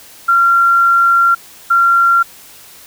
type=tone bursts at uneven times; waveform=sine; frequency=1376 Hz; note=F6; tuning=26 cents flat; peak=-7 dBFS; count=2; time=0.28-1.35 / 1.7-2.23 s; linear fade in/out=10 ms; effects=white hiss -39 dBFS RMS until 2.86 s